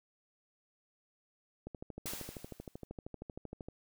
click train, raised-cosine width 2 ms, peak -30 dBFS, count 27, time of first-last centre 1.67-3.686 s, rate 12.9 Hz
white noise with exponential decay, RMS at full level -39 dBFS, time 2.06-2.85 s, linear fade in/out 0 ms, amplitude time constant 170 ms
effects none

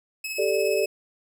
sawtooth tone with tremolo, 2579 Hz, E7, 39 cents flat, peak -25 dBFS, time 0.24-0.86 s, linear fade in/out 5 ms, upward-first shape sine, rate 17 Hz, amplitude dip 40%
sine chord, G suspended second, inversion none, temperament equal, 392 / 440 / 587.3 Hz, G4 / A4 / D5, 0 / 0 / 0 cents, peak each -25 dBFS, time 0.38-0.86 s, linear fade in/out 10 ms
effects none

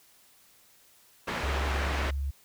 white low-pass noise, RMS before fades -33 dBFS, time 1.27-2.11 s, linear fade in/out 10 ms, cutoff 1900 Hz, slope 12 dB/octave
sine tone, 69.3 Hz, C#2, in tune, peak -28 dBFS, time 1.43-2.31 s, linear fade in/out 10 ms
effects white hiss -60 dBFS RMS until 2.44 s

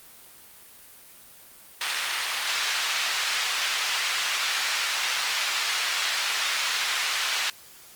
white band-pass noise, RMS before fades -27 dBFS, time 1.81-7.5 s, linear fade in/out 2 ms, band 1200 to 3900 Hz, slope 12 dB/octave, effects white hiss -49 dBFS RMS until 7.95 s + Opus 32 kbps

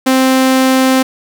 sawtooth tone, 261.6 Hz, C4, in tune, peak -4 dBFS, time 0.06-1.03 s, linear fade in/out 10 ms, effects none

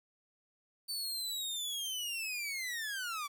sawtooth linear sweep, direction down, 4559 to 1127 Hz, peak -33 dBFS, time 0.88-3.28 s, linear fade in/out 20 ms, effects 11-bit

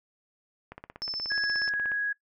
click train, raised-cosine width 0.5 ms, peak -26 dBFS, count 21, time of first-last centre 0.72-1.918 s, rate 16.7 Hz
sine tone with tremolo, 5274 Hz, E8, in tune, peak -30 dBFS, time 1.02-1.69 s, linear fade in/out 0 ms, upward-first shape square, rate 15 Hz, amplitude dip 30%
sine tone, 1661.2 Hz, G#6, in tune, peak -26 dBFS, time 1.3-2.13 s, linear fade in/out 10 ms
effects noise-tail reverb RT60 0.1 s tail -19 dB re dry

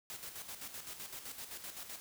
white noise with tremolo, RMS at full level -45 dBFS, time 0.1-2 s, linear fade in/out 0 ms, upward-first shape square, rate 7.8 Hz, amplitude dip 55%, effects none

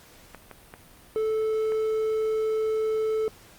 clicks, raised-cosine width 0.5 ms, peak -25 dBFS, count 4, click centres 0.347 / 0.513 / 0.739 / 1.721 s
triangle tone, 437.5 Hz, A4, 10 cents flat, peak -21 dBFS, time 1.16-3.28 s, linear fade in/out 0 ms
effects pink hiss -52 dBFS RMS until 3.58 s + Opus 48 kbps

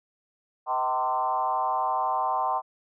sine tone with frequency modulation, 903 Hz, A5, 45 cents sharp, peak -23 dBFS, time 0.66-2.62 s, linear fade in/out 50 ms, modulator 136 Hz, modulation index 1.6, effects none

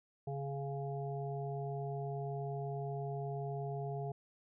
harmonic tone, 139.1 Hz, C#3, 6 cents sharp, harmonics 1 / 3 / 5 / 6, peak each -39 / -43 / -44 / -53 dBFS, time 0.27-4.12 s, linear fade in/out 5 ms, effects none

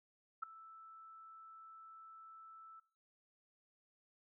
sine tone with ADSR envelope, 1318.5 Hz, E6, in tune, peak -34 dBFS, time 0.42-2.8 s, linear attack 13 ms, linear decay 4 ms, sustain -20 dB, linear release 8 ms, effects noise-tail reverb RT60 0.4 s tail -19 dB re dry

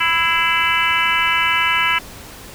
harmonic tone with a mistuned harmonic, 331 Hz, E4, 7 cents sharp, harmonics 3 / 4 / 5 / 6 / 7 / 8 / 9, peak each -22 / -22 / -22 / -22 / -22 / -22 / -22 dBFS, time 0-1.99 s, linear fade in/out 10 ms, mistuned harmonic 6, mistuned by +56 cents, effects pink hiss -37 dBFS RMS until 2.54 s

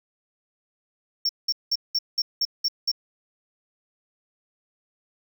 triangle tone bursts, 5470 Hz, F8, 37 cents flat, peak -19 dBFS, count 8, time 1.25-2.916 s, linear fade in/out 5 ms, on 42 ms, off 190 ms, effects none

